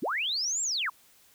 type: linear two-way sweep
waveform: sine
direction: up then down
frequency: 146.83 to 7610 to 887 Hz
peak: -27 dBFS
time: 0.02-0.9 s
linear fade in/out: 10 ms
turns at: 0.62 s
effects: white hiss -60 dBFS RMS until 1.34 s